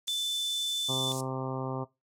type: band-pass noise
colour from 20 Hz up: pink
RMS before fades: -41 dBFS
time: 0.07-1.21 s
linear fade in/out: 5 ms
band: 5900 to 10000 Hz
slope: 24 dB/octave
type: tone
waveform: sine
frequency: 3520 Hz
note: A7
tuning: in tune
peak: -28 dBFS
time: 0.08-1.12 s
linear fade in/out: 0 ms
type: harmonic tone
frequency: 131.3 Hz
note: C3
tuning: 6 cents sharp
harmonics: 1 / 2 / 3 / 4 / 5 / 6 / 7 / 8 / 9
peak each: -35 / -38 / -40 / -41 / -42 / -43 / -43 / -44 / -45 dBFS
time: 0.88-1.85 s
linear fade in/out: 20 ms
effects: noise-tail reverb RT60 0.2 s tail -18 dB re dry